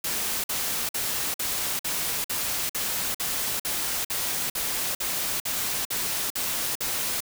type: noise bursts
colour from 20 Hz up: white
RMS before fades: -28 dBFS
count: 16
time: 0.04-7.205 s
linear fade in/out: 5 ms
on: 400 ms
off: 51 ms
effects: none